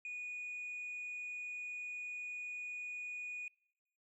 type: tone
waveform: sine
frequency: 2463 Hz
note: D#7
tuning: 18 cents flat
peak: -39 dBFS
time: 0.05-3.48 s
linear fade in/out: 2 ms
effects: noise-tail reverb RT60 0.8 s tail -25 dB re dry + tanh soft clip ceiling -39 dBFS